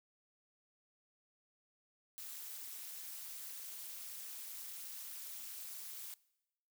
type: noise with amplitude modulation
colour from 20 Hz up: blue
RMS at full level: -44 dBFS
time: 2.18-6.14 s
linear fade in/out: 0 ms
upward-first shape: sine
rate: 228 Hz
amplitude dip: 85%
effects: noise-tail reverb RT60 0.9 s tail -22 dB re dry